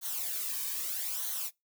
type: noise with flanger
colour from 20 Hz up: blue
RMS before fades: -35 dBFS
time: 0.01-1.51 s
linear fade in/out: 50 ms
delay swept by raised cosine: 0.39 to 1.49 ms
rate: 0.79 Hz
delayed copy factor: -0.65
effects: noise-tail reverb RT60 0.2 s tail -24 dB re dry